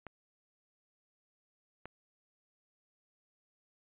clicks, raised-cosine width 0.5 ms, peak -29 dBFS, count 2, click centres 0.067 / 1.856 s, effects resampled to 8000 Hz

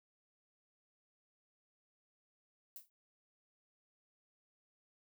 violet noise with exponential decay, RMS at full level -45 dBFS, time 2.76-2.9 s, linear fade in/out 1 ms, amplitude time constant 29 ms, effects none

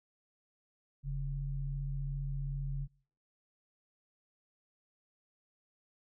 sine tone pair together, 41.2 / 138.59 Hz, E1 / C#3, 0 / 0 cents, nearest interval octave + major sixth, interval 2100 cents, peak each -37 / -36 dBFS, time 1.03-2.88 s, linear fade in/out 50 ms, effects noise-tail reverb RT60 0.6 s tail -26 dB re dry

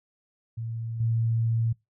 sine tone with level steps, 114.3 Hz, A#2, 34 cents flat, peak -30 / -22 dBFS, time 0.57-1.73 s, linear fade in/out 10 ms, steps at 1 s, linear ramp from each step 5 ms, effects noise-tail reverb RT60 0.2 s tail -24 dB re dry

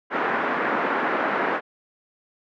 white band-pass noise, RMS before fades -24 dBFS, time 0.1-1.61 s, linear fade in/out 50 ms, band 210 to 1700 Hz, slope 24 dB/octave, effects none

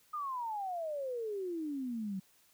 sine exponential sweep, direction down, 1244.5 to 185 Hz, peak -35 dBFS, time 0.13-2.2 s, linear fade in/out 10 ms, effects white hiss -67 dBFS RMS until 2.53 s

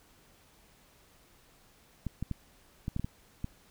clicks, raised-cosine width 5 ms, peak -21 dBFS, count 8, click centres 2.067 / 2.226 / 2.313 / 2.881 / 2.964 / 2.996 / 3.045 / 3.444 s, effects pink hiss -62 dBFS RMS until 3.7 s

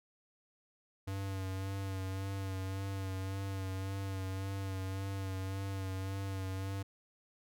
square tone with vibrato, 96.3 Hz, G2, 30 cents flat, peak -37 dBFS, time 1.07-6.83 s, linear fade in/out 10 ms, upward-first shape sine, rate 1.8 Hz, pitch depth 29 cents each way, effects none

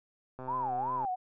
click train, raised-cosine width 1 ms, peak -29 dBFS, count 86, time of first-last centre 0.39-1.049 s, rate 129 Hz
sine tone with vibrato, 865 Hz, A5, 30 cents flat, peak -30 dBFS, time 0.47-1.16 s, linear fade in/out 20 ms, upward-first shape sine, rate 2.7 Hz, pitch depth 290 cents each way
effects none

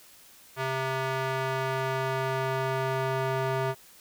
square tone with band-pass filter sweep, 132.3 Hz, C3, 20 cents sharp, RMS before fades -29 dBFS, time 0.56-3.75 s, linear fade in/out 50 ms, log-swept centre 1300 to 810 Hz, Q 0.74, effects white hiss -54 dBFS RMS until 4 s

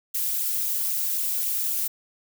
violet noise with flanger, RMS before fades -26 dBFS, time 0.14-1.88 s, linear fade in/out 10 ms, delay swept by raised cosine 0.27 to 4.07 ms, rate 3.8 Hz, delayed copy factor +0.65, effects none

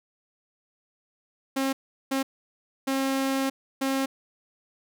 sawtooth tone bursts at uneven times, 269 Hz, C4, 48 cents sharp, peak -20 dBFS, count 4, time 1.56-1.73 / 2.11-2.23 / 2.87-3.5 / 3.81-4.06 s, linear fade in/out 10 ms, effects none

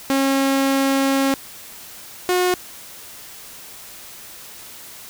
sawtooth tone pair in turn, 271.8 / 361.9 Hz, C#4 / F#4, -34 / -38 cents, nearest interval perfect fourth, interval 496 cents, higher second, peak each -12 dBFS, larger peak neither, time 0.1-1.34 / 2.29-2.54 s, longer first, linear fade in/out 0 ms, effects white hiss -39 dBFS RMS until 5.09 s

